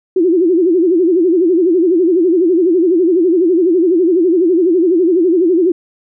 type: tone with vibrato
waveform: sine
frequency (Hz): 349.2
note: F4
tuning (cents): 0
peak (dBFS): -8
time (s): 0.16-5.72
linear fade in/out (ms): 5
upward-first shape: sine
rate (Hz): 12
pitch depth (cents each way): 150
effects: none